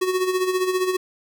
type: tone with tremolo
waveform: square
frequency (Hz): 370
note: F#4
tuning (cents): 0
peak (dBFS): -18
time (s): 0.01-0.97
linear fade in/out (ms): 10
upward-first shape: sine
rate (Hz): 15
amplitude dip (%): 60
effects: none